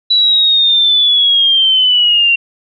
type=linear sweep; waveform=sine; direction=down; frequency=3951 to 2745 Hz; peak=-7 dBFS; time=0.1-2.36 s; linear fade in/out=10 ms; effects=none